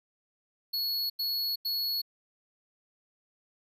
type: tone bursts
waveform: square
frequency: 4364 Hz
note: C#8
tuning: 28 cents flat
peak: -29 dBFS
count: 3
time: 0.73-2.018 s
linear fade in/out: 10 ms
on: 370 ms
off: 89 ms
effects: none